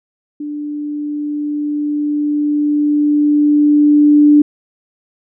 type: tone with level ramp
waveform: sine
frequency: 295.2 Hz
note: D4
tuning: 9 cents sharp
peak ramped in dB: -21 to -4 dBFS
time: 0.4-4.42 s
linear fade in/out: 5 ms
effects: none